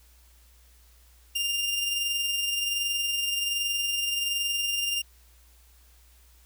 sawtooth tone with amplitude modulation, 2799 Hz, F7, 3 cents sharp, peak -21 dBFS, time 1.35-5.02 s, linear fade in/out 10 ms, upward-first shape sine, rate 21.3 Hz, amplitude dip 35%, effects added 60 Hz sine -55 dBFS peak until 6.45 s + white hiss -61 dBFS RMS until 6.45 s

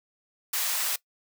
white high-pass noise, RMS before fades -28 dBFS, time 0.53-0.96 s, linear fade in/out 5 ms, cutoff 790 Hz, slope 12 dB/octave, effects noise-tail reverb RT60 0.1 s tail -20 dB re dry

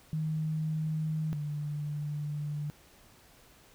sine tone pair in turn, 156.4 / 147.97 Hz, D#3 / D3, +9 / +13 cents, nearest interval minor second, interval 96 cents, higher first, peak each -29 / -32 dBFS, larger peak first, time 0.13-1.33 / 1.33-2.7 s, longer second, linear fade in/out 0 ms, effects pink hiss -59 dBFS RMS until 3.74 s

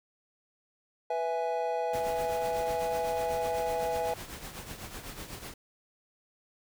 triangle chord, E major, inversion second, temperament equal, 493.9 / 659.3 / 830.6 Hz, B4 / E5 / G#5, 0 / 0 / 0 cents, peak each -31 dBFS, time 1.1-4.14 s, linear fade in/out 5 ms
pink noise with tremolo, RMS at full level -40 dBFS, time 1.93-5.54 s, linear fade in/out 5 ms, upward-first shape triangle, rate 8 Hz, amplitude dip 65%
effects none

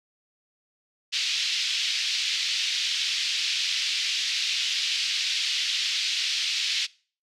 pink band-pass noise, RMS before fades -27 dBFS, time 1.12-6.87 s, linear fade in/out 20 ms, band 2700 to 5100 Hz, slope 24 dB/octave, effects noise-tail reverb RT60 0.4 s tail -22 dB re dry

